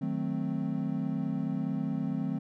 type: chord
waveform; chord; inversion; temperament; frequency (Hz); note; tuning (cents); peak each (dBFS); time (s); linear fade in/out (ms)
triangle; D# diminished seventh; none; equal; 155.56 / 185 / 220 / 261.6; D#3 / F#3 / A3 / C4; 0 / 0 / 0 / 0; -33 / -33 / -33 / -32; 0.01-2.39; 10
effects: none